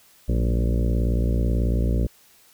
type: harmonic tone with a mistuned harmonic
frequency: 58.27 Hz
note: A#1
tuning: in tune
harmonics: 1 / 2 / 3 / 4 / 5 / 6 / 7 / 8 / 9 / 10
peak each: -20 / -26 / -30 / -32 / -34 / -36 / -37 / -38 / -39 / -40 dBFS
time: 0.28-2.07 s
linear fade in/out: 10 ms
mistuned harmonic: 3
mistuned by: +100 cents
effects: white hiss -55 dBFS RMS until 2.53 s